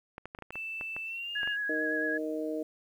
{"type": "clicks", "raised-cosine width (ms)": 0.5, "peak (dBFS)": -26, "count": 11, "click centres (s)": [0.181, 0.256, 0.349, 0.388, 0.423, 0.506, 0.556, 0.811, 0.965, 1.432, 1.475]}
{"type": "tone with pitch glide", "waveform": "sine", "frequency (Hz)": [2650, 2824], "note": ["E7", "F7"], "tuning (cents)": [9, 19], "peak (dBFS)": -35, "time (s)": [0.52, 1.57], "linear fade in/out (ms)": 50, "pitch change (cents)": 110, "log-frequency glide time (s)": [1.05, 1.31]}
{"type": "tone with vibrato", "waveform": "sine", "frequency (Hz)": 1668, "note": "G#6", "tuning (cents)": 7, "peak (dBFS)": -30, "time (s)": [1.35, 2.18], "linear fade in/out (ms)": 10, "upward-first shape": "sine", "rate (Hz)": 8.9, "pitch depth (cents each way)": 21}
{"type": "harmonic tone", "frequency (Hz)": 155.56, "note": "D#3", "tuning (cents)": 0, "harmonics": [2, 3, 4], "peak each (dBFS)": [-34, -36, -37], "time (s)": [1.69, 2.63], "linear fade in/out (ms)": 5}
{"effects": ["10-bit"]}